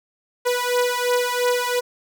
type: beating tone pair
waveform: sawtooth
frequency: 490 / 492.9 Hz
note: B4 / B4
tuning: -14 / -3 cents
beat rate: 2.9 Hz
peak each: -18 dBFS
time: 0.45-1.81 s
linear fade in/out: 20 ms
effects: none